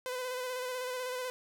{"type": "tone with vibrato", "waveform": "sawtooth", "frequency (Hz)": 505, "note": "B4", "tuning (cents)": 39, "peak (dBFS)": -31, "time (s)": [0.06, 1.3], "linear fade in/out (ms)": 0, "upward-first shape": "square", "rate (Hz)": 16, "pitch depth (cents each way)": 24, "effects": []}